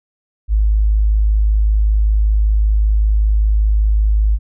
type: tone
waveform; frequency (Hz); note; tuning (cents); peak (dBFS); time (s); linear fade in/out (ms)
sine; 52.6; G#1; +23; -10; 0.48-4.39; 50
effects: none